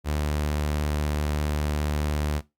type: tone with vibrato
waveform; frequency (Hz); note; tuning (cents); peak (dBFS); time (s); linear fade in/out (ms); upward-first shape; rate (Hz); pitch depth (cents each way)
sawtooth; 74.6; D2; +28; -20; 0.04-2.42; 50; square; 17; 12
effects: noise-tail reverb RT60 0.2 s tail -18 dB re dry + Opus 48 kbps